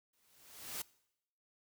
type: noise with exponential growth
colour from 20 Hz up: white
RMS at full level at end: -39 dBFS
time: 0.13-0.82 s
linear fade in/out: 5 ms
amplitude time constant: 150 ms
effects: noise-tail reverb RT60 0.8 s tail -22 dB re dry